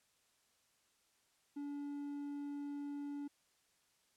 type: tone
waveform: triangle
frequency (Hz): 286.8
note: D4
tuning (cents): -41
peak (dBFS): -39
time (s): 1.56-3.28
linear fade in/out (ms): 10
effects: white hiss -75 dBFS RMS until 4.16 s + low-pass 10000 Hz 12 dB/octave